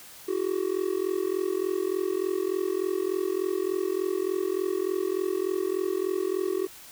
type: tone with amplitude modulation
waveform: triangle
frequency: 375.8 Hz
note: F#4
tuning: 27 cents sharp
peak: -19 dBFS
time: 0.28-6.67 s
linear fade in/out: 10 ms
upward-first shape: sine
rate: 43.4 Hz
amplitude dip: 95%
effects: white hiss -47 dBFS RMS until 6.91 s